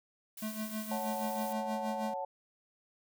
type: noise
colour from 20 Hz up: blue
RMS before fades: -46 dBFS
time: 0.37-1.53 s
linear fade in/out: 5 ms
type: tone with tremolo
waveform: square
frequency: 216.5 Hz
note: A3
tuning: 28 cents flat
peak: -35 dBFS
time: 0.42-2.14 s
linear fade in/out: 5 ms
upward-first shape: sine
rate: 6.3 Hz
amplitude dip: 70%
type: chord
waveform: sine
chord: F# minor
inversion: second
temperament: equal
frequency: 554.4 / 740 / 880 Hz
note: C#5 / F#5 / A5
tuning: 0 / 0 / 0 cents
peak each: -39 / -40 / -38 dBFS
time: 0.91-2.25 s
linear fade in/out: 5 ms
effects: none